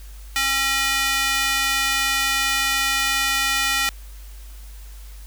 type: tone with high-pass filter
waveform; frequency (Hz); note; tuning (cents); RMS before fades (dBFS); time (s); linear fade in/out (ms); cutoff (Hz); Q
square; 271.4; C#4; -36; -21; 0.36-3.89; 0; 1900; 1.2
effects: added 50 Hz sine -36 dBFS peak until 5.26 s + white hiss -49 dBFS RMS until 5.26 s